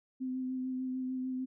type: tone with vibrato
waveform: sine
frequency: 257.5 Hz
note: C4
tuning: 28 cents flat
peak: -33 dBFS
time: 0.2-1.46 s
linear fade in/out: 20 ms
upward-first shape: sine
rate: 6.7 Hz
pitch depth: 16 cents each way
effects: none

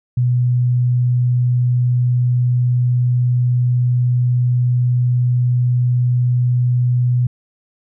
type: tone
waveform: sine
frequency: 123.47 Hz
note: B2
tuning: in tune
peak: -12 dBFS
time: 0.17-7.27 s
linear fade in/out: 5 ms
effects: none

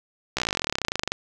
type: slowing click train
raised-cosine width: 0.2 ms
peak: -7 dBFS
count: 29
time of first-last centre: 0.37-1.12 s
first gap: 15 ms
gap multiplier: 1.04
effects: none

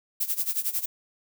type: noise with tremolo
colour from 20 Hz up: violet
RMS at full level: -25 dBFS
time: 0.2-0.86 s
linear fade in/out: 10 ms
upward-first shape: sine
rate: 11 Hz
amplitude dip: 85%
effects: none

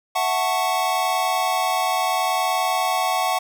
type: chord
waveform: square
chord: F# minor seventh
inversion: third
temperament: equal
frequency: 659.3 / 740 / 880 / 1108.7 Hz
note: E5 / F#5 / A5 / C#6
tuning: 0 / 0 / 0 / 0 cents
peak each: -29 / -23 / -27 / -26 dBFS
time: 0.15-3.39 s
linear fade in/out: 10 ms
effects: none

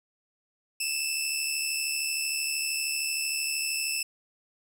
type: tone pair together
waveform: 15% pulse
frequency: 2603 / 2676 Hz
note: E7 / E7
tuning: -22 / +25 cents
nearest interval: unison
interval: 47 cents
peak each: -24 / -23 dBFS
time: 0.8-4.03 s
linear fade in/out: 5 ms
effects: none

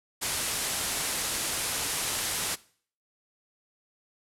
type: low-pass noise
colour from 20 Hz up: white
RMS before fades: -31 dBFS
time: 0.21-2.56 s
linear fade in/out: 20 ms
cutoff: 12000 Hz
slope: 48 dB/octave
effects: noise-tail reverb RT60 0.5 s tail -20 dB re dry

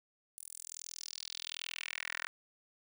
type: tone with high-pass filter sweep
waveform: 10% pulse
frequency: 41.29 Hz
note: E1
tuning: 4 cents sharp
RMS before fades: -44 dBFS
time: 0.38-2.27 s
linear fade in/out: 0 ms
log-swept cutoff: 10000 to 1600 Hz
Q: 3
effects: none

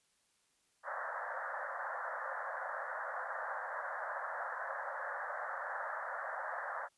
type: band-pass noise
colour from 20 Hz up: white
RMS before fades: -41 dBFS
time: 0.83-6.89 s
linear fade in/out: 50 ms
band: 520 to 1800 Hz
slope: 96 dB/octave
effects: white hiss -75 dBFS RMS until 6.97 s + resampled to 24000 Hz

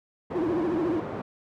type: band-pass noise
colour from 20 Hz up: pink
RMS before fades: -34 dBFS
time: 0.3-1.22 s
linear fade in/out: 10 ms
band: 160 to 910 Hz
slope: 12 dB/octave
type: tone with vibrato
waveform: triangle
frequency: 334.8 Hz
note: E4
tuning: 27 cents sharp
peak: -22 dBFS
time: 0.35-1 s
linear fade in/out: 5 ms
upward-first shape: triangle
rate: 14 Hz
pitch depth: 180 cents each way
effects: none

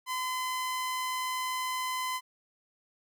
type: tone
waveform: sawtooth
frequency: 1021 Hz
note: C6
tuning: 43 cents flat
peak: -27 dBFS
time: 0.06-2.21 s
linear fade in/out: 50 ms
effects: none

